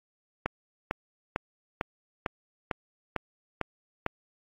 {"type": "click train", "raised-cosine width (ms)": 0.5, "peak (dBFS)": -12, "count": 9, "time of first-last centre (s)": [0.46, 4.064], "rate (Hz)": 2.22, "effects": ["AAC 64 kbps"]}